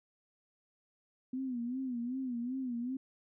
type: tone with vibrato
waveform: sine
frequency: 249.9 Hz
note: B3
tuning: 21 cents sharp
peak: -34 dBFS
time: 1.33-2.97 s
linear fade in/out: 5 ms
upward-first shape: sine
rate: 2.6 Hz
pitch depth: 110 cents each way
effects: none